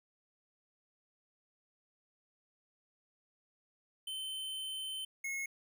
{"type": "tone pair in turn", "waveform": "square", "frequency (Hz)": [3075, 2174], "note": ["G7", "C#7"], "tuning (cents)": [-34, -34], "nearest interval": "tritone", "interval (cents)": 600, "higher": "first", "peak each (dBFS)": [-39, -37], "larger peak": "second", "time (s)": [[4.07, 5.05], [5.24, 5.46]], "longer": "first", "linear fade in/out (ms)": 5, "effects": []}